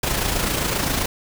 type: noise with amplitude modulation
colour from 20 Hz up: pink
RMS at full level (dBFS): -20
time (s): 0.03-1.06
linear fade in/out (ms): 5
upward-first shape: sine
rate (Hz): 27.6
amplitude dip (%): 50
effects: none